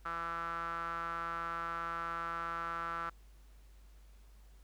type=tone with band-pass filter; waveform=sawtooth; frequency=167.7 Hz; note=E3; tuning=30 cents sharp; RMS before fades=-39 dBFS; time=0.05-3.1 s; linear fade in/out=10 ms; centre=1300 Hz; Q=7.2; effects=added 50 Hz sine -55 dBFS peak until 4.63 s + pink hiss -69 dBFS RMS until 4.63 s